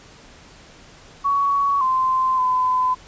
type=tone with pitch steps; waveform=sine; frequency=1121 / 1038 / 1014 Hz; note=C#6 / C6 / B5; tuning=+19 / -14 / +45 cents; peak=-16 dBFS; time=1.24-2.95 s; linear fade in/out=20 ms; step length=570 ms; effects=pink hiss -46 dBFS RMS until 3.07 s + resampled to 16000 Hz